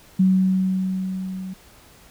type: tone with level ramp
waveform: sine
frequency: 187.8 Hz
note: F#3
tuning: 26 cents sharp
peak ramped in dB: -12 to -29 dBFS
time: 0.19-1.54 s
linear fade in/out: 10 ms
effects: pink hiss -50 dBFS RMS until 2.1 s